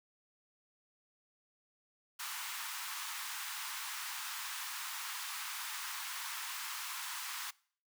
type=high-pass noise; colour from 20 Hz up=pink; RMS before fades=-42 dBFS; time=2.19-7.51 s; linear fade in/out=10 ms; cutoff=920 Hz; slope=48 dB/octave; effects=noise-tail reverb RT60 0.5 s tail -23 dB re dry